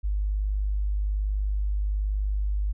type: tone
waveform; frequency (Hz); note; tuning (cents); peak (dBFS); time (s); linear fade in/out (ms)
sine; 50.6; G#1; -44; -23; 0.03-2.73; 20
effects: none